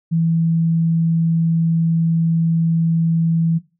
sine tone, 164.81 Hz, E3, in tune, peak -14 dBFS, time 0.11-3.59 s, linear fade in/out 20 ms, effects noise-tail reverb RT60 0.3 s tail -18 dB re dry

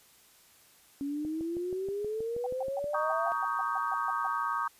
sine exponential sweep, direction up, 277.2 to 694 Hz, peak -31 dBFS, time 1.01-3.32 s, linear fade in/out 0 ms
click train, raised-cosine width 2 ms, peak -31 dBFS, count 11, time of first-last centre 1.25-2.842 s, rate 6.28 Hz
sine tone bursts, 774 Hz, G5, 22 cents flat, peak -33 dBFS, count 12, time 2.44-4.268 s, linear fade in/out 2 ms, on 24 ms, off 140 ms
sine chord, Eb dominant seventh, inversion second, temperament equal with one note detuned, 932.3 / 1125.5 / 1244.5 / 1568 Hz, Bb5 / Db6 / Eb6 / G6, 0 / +26 / 0 / 0 cents, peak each -35 / -33 / -33 / -38 dBFS, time 2.94-4.68 s, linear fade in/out 5 ms
effects white hiss -60 dBFS RMS until 4.79 s + resampled to 32000 Hz

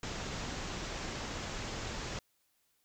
pink low-pass noise, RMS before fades -40 dBFS, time 0.03-2.19 s, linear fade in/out 2 ms, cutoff 7500 Hz, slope 96 dB/octave, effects white hiss -75 dBFS RMS until 2.84 s

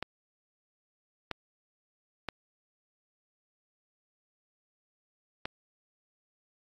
clicks, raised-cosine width 0.3 ms, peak -17 dBFS, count 4, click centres 0.026 / 1.313 / 2.287 / 5.455 s, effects AAC 48 kbps

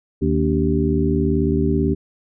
harmonic tone with a mistuned harmonic, 77.78 Hz, D#2, in tune, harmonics 1 / 2 / 3 / 4 / 5, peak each -22 / -22 / -22 / -22 / -22 dBFS, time 0.21-1.95 s, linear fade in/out 20 ms, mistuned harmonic 4, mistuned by -110 cents, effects none

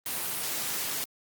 white noise, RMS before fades -32 dBFS, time 0.06-1.04 s, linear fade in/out 0 ms, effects high-pass 100 Hz 12 dB/octave + Opus 32 kbps

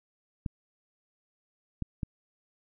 clicks, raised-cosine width 5 ms, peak -19 dBFS, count 3, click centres 0.462 / 1.823 / 2.032 s, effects none

